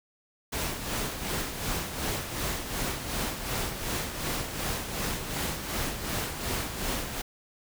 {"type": "noise with tremolo", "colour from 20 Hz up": "pink", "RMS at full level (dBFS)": -30, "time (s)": [0.52, 7.22], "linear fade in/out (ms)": 10, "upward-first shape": "sine", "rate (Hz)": 2.7, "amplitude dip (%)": 55, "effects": []}